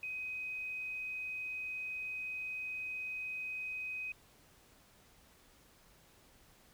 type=tone; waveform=sine; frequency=2516 Hz; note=D#7; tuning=19 cents sharp; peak=-38 dBFS; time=0.03-4.12 s; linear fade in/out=2 ms; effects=pink hiss -64 dBFS RMS until 6.73 s